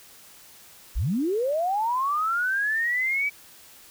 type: linear sweep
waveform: sine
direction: up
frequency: 30.87 to 2309 Hz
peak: -22 dBFS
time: 0.95-3.3 s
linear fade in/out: 20 ms
effects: white hiss -50 dBFS RMS until 3.9 s